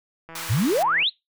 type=click train; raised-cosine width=0.5 ms; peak=-26 dBFS; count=122; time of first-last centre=0.29-1.028 s; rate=164 Hz
type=high-pass noise; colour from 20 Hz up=pink; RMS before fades=-33 dBFS; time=0.35-0.83 s; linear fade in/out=5 ms; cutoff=870 Hz; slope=96 dB/octave
type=exponential sweep; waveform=sine; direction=up; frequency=92.5 to 4283 Hz; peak=-18 dBFS; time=0.49-1.1 s; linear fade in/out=20 ms
effects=noise-tail reverb RT60 0.2 s tail -24 dB re dry